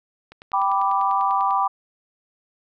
click train, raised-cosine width 0.3 ms, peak -26 dBFS, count 13, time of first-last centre 0.32-1.508 s, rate 10.1 Hz
sine chord, G major, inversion none, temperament equal, 784 / 987.8 / 1174.7 Hz, G5 / B5 / D6, 0 / 0 / 0 cents, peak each -22 dBFS, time 0.53-1.68 s, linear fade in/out 10 ms
effects none

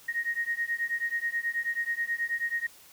sine beating tone pair, 1864.7 / 1874 Hz, A#6 / A#6, 0 / +9 cents, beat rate 9.3 Hz, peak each -31 dBFS, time 0.08-2.67 s, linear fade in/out 10 ms, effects white hiss -54 dBFS RMS until 2.92 s

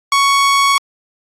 sawtooth tone, 1113 Hz, C#6, 7 cents sharp, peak -6 dBFS, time 0.12-0.78 s, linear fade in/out 2 ms, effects low-pass 9000 Hz 12 dB/octave + AAC 48 kbps

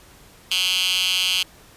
10% pulse tone with high-pass filter, 183.9 Hz, F#3, 10 cents flat, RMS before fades -21 dBFS, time 0.51-1.43 s, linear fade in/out 5 ms, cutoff 3200 Hz, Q 4.9, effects pink hiss -49 dBFS RMS until 1.76 s + resampled to 32000 Hz

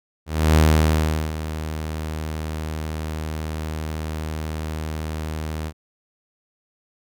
sawtooth tone with ADSR envelope, 78.1 Hz, D#2, 7 cents sharp, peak -8 dBFS, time 0.26-5.73 s, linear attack 300 ms, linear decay 760 ms, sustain -14 dB, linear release 62 ms, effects none

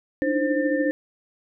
sine tone cluster, 293.8 / 307.4 / 327.8 / 525 / 1793 Hz, D4 / D#4 / E4 / C5 / A6, +1 / -21 / -10 / +6 / +32 cents, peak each -24 / -28 / -32 / -24 / -30 dBFS, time 0.22-0.91 s, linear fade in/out 0 ms, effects none

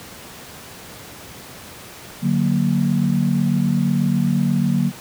sine chord, D augmented, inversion none, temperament equal, 146.83 / 185 / 233.1 Hz, D3 / F#3 / A#3, 0 / 0 / 0 cents, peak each -20 / -19 / -20 dBFS, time 2.21-4.92 s, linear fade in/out 50 ms, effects pink hiss -38 dBFS RMS until 5 s + high-pass 80 Hz 12 dB/octave

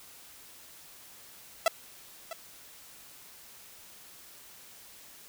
sawtooth tone with echo, 664 Hz, E5, 12 cents sharp, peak -17 dBFS, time 1.66-1.68 s, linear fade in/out 2 ms, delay 650 ms, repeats 1, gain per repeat -15 dB, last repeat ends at 2.33 s, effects white hiss -52 dBFS RMS until 5.28 s

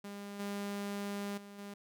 sawtooth tone with level steps, 201.9 Hz, G#3, 49 cents flat, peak -39 / -33 / -45 / -40 dBFS, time 0.04-1.74 s, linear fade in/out 5 ms, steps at 0.39 / 1.37 / 1.58 s, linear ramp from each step 10 ms, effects none

